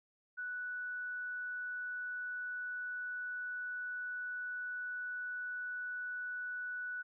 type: tone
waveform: sine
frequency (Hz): 1480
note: F#6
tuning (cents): 0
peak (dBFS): -38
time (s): 0.37-7.03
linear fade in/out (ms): 20
effects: none